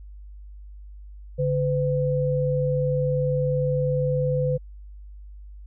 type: tone pair together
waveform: sine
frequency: 142.9 / 505.7 Hz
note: D3 / B4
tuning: -47 / +41 cents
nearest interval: octave + minor seventh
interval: 2188 cents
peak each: -23 dBFS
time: 1.38-4.58 s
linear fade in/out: 20 ms
effects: added 50 Hz sine -39 dBFS peak until 5.66 s